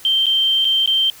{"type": "tone with dropouts", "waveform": "sine", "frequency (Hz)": 3136, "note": "G7", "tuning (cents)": 0, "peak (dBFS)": -13, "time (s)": [0.05, 1.1], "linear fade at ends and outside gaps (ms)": 1, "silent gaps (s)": [[0.258, 0.266], [0.646, 0.651], [0.86, 0.875]], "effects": ["white hiss -42 dBFS RMS until 1.2 s"]}